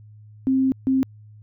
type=tone bursts at uneven times; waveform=sine; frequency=264.1 Hz; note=C4; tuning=16 cents sharp; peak=-16 dBFS; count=2; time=0.47-0.72 / 0.87-1.03 s; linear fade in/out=0 ms; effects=added 106 Hz sine -43 dBFS peak until 1.42 s